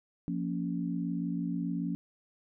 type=chord; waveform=sine; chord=Bb minor; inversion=second; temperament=equal with one note detuned; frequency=174.61 / 233.1 / 279.8 Hz; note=F3 / Bb3 / Db4; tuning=0 / 0 / +16 cents; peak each=-33 / -37 / -35 dBFS; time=0.28-1.95 s; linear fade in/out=0 ms; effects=none